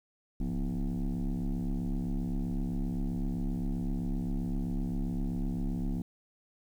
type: tone with frequency modulation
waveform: sine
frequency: 103.83 Hz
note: G#2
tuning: in tune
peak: -27 dBFS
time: 0.4-6.02 s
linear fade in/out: 5 ms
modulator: 67.7 Hz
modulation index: 2.5
effects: tanh soft clip ceiling -28 dBFS + 10-bit